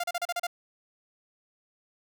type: tone bursts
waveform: sawtooth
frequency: 698.5 Hz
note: F5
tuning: in tune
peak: -24 dBFS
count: 7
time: 0-0.469 s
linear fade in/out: 5 ms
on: 37 ms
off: 35 ms
effects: none